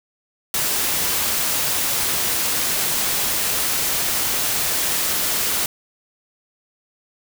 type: noise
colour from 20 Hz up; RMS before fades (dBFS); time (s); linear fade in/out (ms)
white; -21; 0.54-5.66; 2
effects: none